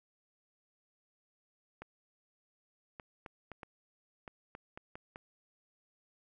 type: clicks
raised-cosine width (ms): 0.5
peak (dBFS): -30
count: 10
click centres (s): 1.82 / 2.998 / 3.262 / 3.517 / 3.632 / 4.278 / 4.551 / 4.775 / 4.955 / 5.159
effects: none